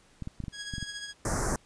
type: clicks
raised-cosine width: 5 ms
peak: -24 dBFS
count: 8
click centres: 0.223 / 0.274 / 0.403 / 0.439 / 0.482 / 0.738 / 0.782 / 0.827 s
type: tone with tremolo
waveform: 15% pulse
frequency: 1656 Hz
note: G#6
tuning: 5 cents flat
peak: -28 dBFS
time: 0.52-1.14 s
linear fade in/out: 50 ms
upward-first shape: triangle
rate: 14 Hz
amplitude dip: 60%
type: band-stop noise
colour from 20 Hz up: pink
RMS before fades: -29 dBFS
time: 1.25-1.56 s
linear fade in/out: 2 ms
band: 1800 to 5500 Hz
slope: 48 dB/octave
effects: pink hiss -61 dBFS RMS until 1.65 s + resampled to 22050 Hz